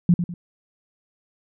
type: tone with echo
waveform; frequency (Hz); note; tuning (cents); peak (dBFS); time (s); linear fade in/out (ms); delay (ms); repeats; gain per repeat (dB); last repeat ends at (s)
sine; 174.61; F3; 0; -11; 0.09-0.14; 2; 100; 2; -9; 0.34
effects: none